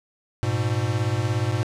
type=beating tone pair; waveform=square; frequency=103.83 / 120.83 Hz; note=G#2 / B2; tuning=0 / -37 cents; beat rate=17 Hz; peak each=-25 dBFS; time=0.43-1.63 s; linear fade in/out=0 ms; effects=low-pass 8000 Hz 12 dB/octave